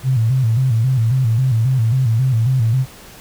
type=tone with vibrato; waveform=sine; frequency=121.5 Hz; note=B2; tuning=28 cents flat; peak=-12 dBFS; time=0.03-2.86 s; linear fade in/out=50 ms; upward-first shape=square; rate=3.7 Hz; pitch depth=130 cents each way; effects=pink hiss -40 dBFS RMS until 3.2 s